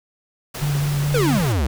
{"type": "noise", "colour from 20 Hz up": "pink", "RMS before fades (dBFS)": -30, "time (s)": [0.54, 1.53], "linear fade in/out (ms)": 10}
{"type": "tone with vibrato", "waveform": "sine", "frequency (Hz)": 144.1, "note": "D3", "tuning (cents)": -33, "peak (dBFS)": -18, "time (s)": [0.61, 1.39], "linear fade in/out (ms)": 20, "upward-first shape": "sine", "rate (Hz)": 4.7, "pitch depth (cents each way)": 21}
{"type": "exponential sweep", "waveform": "square", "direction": "down", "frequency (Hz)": [530, 60], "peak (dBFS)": -18, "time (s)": [1.14, 1.67], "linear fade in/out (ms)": 5}
{"effects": []}